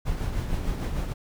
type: noise with tremolo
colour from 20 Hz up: brown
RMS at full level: -26 dBFS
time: 0.05-1.14 s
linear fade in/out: 20 ms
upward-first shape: triangle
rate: 6.6 Hz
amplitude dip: 50%
effects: none